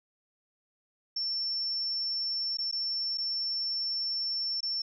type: tone with dropouts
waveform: sine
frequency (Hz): 5410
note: E8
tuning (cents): +44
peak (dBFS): -29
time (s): 1.16-4.82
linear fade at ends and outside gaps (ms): 5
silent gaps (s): 2.572-2.585 / 2.714-2.725 / 3.175-3.181 / 4.606-4.629
effects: none